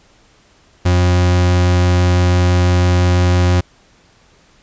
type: tone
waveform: 40% pulse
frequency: 89.4 Hz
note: F2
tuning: 41 cents sharp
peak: -9 dBFS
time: 0.85-3.61 s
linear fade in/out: 10 ms
effects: pink hiss -51 dBFS RMS until 4.62 s + resampled to 16000 Hz